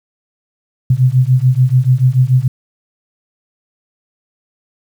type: beating tone pair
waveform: sine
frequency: 124.7 / 131.6 Hz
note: B2 / C3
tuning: +17 / +10 cents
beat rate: 6.9 Hz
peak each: -11 dBFS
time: 0.9-2.48 s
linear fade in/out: 5 ms
effects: 7-bit